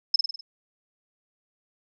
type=tone with echo; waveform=sine; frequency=5190 Hz; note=E8; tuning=28 cents flat; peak=-14 dBFS; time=0.14-0.16 s; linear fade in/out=5 ms; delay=50 ms; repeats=5; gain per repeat=-5 dB; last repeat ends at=0.41 s; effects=none